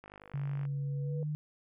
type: click train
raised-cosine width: 0.5 ms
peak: -34 dBFS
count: 32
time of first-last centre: 0.04-0.653 s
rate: 50.6 Hz
type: tone with exponential growth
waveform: sine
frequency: 488.8 Hz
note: B4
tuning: 18 cents flat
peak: -39 dBFS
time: 0.21-1.23 s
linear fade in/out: 1 ms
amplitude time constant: 220 ms
type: tone with pitch glide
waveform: sine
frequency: 140.5 to 150.58 Hz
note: C#3 to D3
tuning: +24 to +44 cents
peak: -32 dBFS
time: 0.34-1.35 s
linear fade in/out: 0 ms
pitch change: +120 cents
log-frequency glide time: 1.03-1.21 s
effects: none